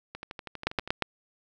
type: two click trains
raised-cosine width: 0.3 ms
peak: -9 / -22 dBFS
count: 4 / 10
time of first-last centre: 0.67-1.023 / 0.15-0.876 s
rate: 8.5 / 12.4 Hz
effects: none